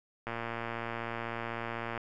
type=click train; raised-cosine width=0.5 ms; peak=-21 dBFS; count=199; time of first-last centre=0.27-1.977 s; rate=116 Hz; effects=none